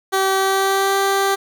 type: tone with pitch glide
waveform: 15% pulse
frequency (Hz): 384.9 to 392.3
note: G4 to G4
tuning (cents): -32 to +1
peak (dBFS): -9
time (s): 0.12-1.36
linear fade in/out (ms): 20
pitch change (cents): +33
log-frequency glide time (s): 0.36-0.98
effects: none